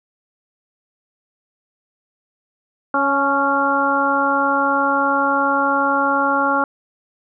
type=harmonic tone with a mistuned harmonic; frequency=277.2 Hz; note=C#4; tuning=in tune; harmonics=1 / 2 / 3 / 4 / 5; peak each=-23 / -23 / -21 / -21 / -19 dBFS; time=2.94-6.64 s; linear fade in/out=2 ms; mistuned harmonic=3; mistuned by=+23 cents; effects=none